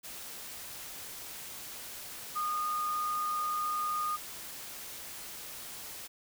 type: tone in noise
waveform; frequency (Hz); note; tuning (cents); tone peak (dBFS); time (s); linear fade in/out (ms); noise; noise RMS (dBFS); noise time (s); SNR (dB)
sine; 1226; D#6; -26; -30; 2.35-4.17; 20; white; -44; 0.03-6.08; +11
effects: none